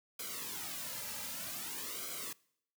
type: noise with flanger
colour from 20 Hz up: white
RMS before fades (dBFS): -42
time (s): 0.19-2.33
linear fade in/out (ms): 5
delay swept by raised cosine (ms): 1.1 to 2.8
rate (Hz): 0.53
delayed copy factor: -1
effects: noise-tail reverb RT60 0.7 s tail -24 dB re dry